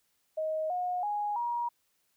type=tone with pitch steps; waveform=sine; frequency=628 / 721.4 / 828.7 / 951.9 Hz; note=D#5 / F#5 / G#5 / A#5; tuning=+16 / -44 / -4 / +36 cents; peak=-29 dBFS; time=0.37-1.69 s; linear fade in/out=10 ms; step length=330 ms; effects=white hiss -74 dBFS RMS until 2.16 s